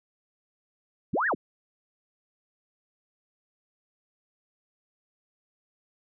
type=linear two-way sweep; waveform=sine; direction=up then down; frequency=71.4 to 1924 to 71.4 Hz; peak=-23 dBFS; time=1.13-1.35 s; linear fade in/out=10 ms; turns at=1.27 s; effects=none